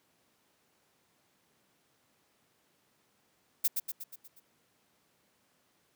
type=noise with echo; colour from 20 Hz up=violet; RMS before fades=-26 dBFS; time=3.64-3.68 s; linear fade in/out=10 ms; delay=120 ms; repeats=6; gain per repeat=-5 dB; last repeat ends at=4.4 s; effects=pink hiss -71 dBFS RMS until 5.95 s + high-pass 150 Hz 12 dB/octave